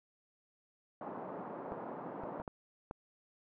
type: band-pass noise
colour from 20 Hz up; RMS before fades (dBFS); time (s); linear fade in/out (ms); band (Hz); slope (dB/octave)
white; -44; 1.01-2.42; 2; 160 to 970; 24
type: clicks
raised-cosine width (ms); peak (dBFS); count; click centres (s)
1; -27; 5; 1.72 / 2.236 / 2.4 / 2.478 / 2.911
effects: none